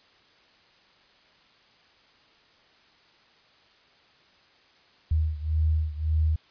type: beating tone pair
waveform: sine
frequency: 77.78 / 79.58 Hz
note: D#2 / D#2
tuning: 0 / +40 cents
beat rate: 1.8 Hz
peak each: -24 / -27 dBFS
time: 5.11-6.36 s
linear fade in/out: 5 ms
effects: white hiss -59 dBFS RMS until 6.5 s + resampled to 11025 Hz

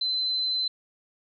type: tone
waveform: sine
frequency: 4056 Hz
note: B7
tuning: 45 cents sharp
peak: -24 dBFS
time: 0.01-0.68 s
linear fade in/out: 5 ms
effects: none

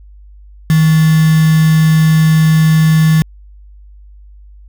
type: tone with quantisation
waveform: sine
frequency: 158.5 Hz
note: D#3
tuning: 32 cents sharp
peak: -6 dBFS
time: 0.7-3.22 s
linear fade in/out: 0 ms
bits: 3
effects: added 50 Hz sine -35 dBFS peak until 4.68 s

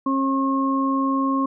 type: harmonic tone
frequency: 270 Hz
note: C#4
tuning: 45 cents flat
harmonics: 1 / 2 / 4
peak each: -20 / -32 / -23 dBFS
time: 0.06-1.46 s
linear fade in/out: 5 ms
effects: none

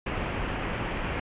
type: low-pass noise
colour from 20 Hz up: pink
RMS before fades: -31 dBFS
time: 0.06-1.2 s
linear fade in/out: 5 ms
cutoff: 3000 Hz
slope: 48 dB/octave
effects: resampled to 8000 Hz

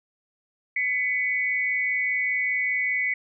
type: tone pair together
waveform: sine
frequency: 2005 / 2230 Hz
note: B6 / C#7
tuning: +26 / +10 cents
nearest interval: major second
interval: 184 cents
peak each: -25 / -25 dBFS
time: 0.76-3.14 s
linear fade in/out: 5 ms
effects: none

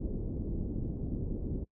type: low-pass noise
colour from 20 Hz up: pink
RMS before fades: -35 dBFS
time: 0-1.65 s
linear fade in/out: 20 ms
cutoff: 380 Hz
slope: 24 dB/octave
effects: noise-tail reverb RT60 0.1 s tail -23 dB re dry

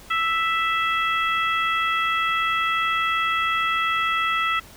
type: harmonic tone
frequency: 659.3 Hz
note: E5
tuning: in tune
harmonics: 2 / 3 / 4 / 5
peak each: -22 / -26 / -28 / -30 dBFS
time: 0.1-4.6 s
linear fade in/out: 10 ms
effects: pink hiss -46 dBFS RMS until 4.76 s

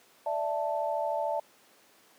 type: chord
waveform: sine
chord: D suspended second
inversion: none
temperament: just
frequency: 587.3 / 660.7 / 881 Hz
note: D5 / E5 / A5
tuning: 0 / +4 / +2 cents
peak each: -32 dBFS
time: 0.26-1.4 s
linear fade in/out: 5 ms
effects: pink hiss -60 dBFS RMS until 2.18 s + high-pass 300 Hz 12 dB/octave

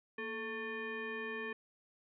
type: tone with frequency modulation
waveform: sine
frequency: 1108.7 Hz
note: C#6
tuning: in tune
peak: -38 dBFS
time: 0.18-1.53 s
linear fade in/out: 5 ms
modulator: 671 Hz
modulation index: 1.9
effects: none

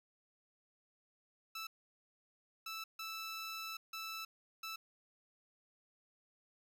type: tone bursts at uneven times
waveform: 15% pulse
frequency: 1318.5 Hz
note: E6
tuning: in tune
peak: -36 dBFS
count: 5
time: 1.55-1.67 / 2.66-2.84 / 2.99-3.77 / 3.93-4.25 / 4.63-4.76 s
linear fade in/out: 5 ms
effects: none

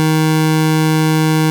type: tone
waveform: 25% pulse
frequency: 157 Hz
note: D#3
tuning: 16 cents sharp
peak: -7 dBFS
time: 0-1.5 s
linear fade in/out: 0 ms
effects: none

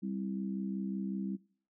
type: harmonic tone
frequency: 65.41 Hz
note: C2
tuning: in tune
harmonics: 3 / 4 / 5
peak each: -35 / -42 / -43 dBFS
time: 0.02-1.37 s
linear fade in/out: 20 ms
effects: noise-tail reverb RT60 0.5 s tail -23 dB re dry

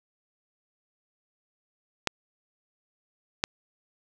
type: clicks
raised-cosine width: 0.2 ms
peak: -6 dBFS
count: 2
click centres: 2.073 / 3.439 s
effects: none

